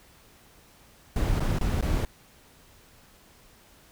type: noise with dropouts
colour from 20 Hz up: brown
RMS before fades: -25 dBFS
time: 1.16-2.05 s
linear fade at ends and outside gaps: 1 ms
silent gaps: 1.397-1.404 / 1.586-1.611 / 1.81-1.825 s
effects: pink hiss -56 dBFS RMS until 3.91 s